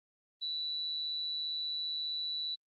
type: tone with amplitude modulation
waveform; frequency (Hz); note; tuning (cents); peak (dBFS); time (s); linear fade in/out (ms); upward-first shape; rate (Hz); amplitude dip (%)
sine; 3951; B7; 0; -32; 0.41-2.56; 20; sine; 155; 40
effects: Opus 24 kbps